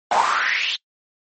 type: noise with high-pass filter sweep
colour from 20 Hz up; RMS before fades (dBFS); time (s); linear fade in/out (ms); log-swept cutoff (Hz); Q
brown; -20; 0.11-0.76; 5; 740 to 3400; 5.9
effects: noise-tail reverb RT60 0.1 s tail -24 dB re dry + MP3 32 kbps